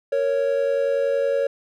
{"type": "tone pair together", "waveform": "triangle", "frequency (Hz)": [463.7, 554.4], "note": ["A#4", "C#5"], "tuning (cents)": [-9, 0], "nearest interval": "minor third", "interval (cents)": 309, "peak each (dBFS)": [-22, -18], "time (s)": [0.12, 1.47], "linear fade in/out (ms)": 5, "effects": []}